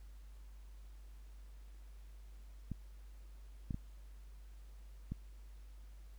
clicks, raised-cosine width 5 ms, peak -27 dBFS, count 4, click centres 2.717 / 3.708 / 3.744 / 5.12 s, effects added 50 Hz sine -51 dBFS peak until 6.18 s + pink hiss -70 dBFS RMS until 6.18 s

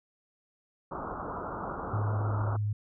white low-pass noise, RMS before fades -37 dBFS, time 0.91-2.57 s, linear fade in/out 10 ms, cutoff 1400 Hz, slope 96 dB/octave
sine tone with vibrato, 104.9 Hz, G#2, 18 cents sharp, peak -27 dBFS, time 1.93-2.73 s, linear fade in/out 5 ms, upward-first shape sine, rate 6.6 Hz, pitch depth 11 cents each way
effects none

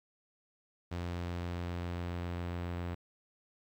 sawtooth tone with low-pass filter sweep, 87.31 Hz, F2, in tune, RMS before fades -38 dBFS, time 0.91-2.95 s, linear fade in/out 10 ms, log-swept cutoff 5000 to 2800 Hz, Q 0.75, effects 11-bit

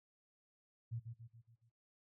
sine tone with echo, 115.6 Hz, A#2, 14 cents flat, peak -39 dBFS, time 0.91-1 s, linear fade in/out 20 ms, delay 140 ms, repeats 5, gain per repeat -6 dB, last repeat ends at 1.7 s, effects noise-tail reverb RT60 0.5 s tail -18 dB re dry

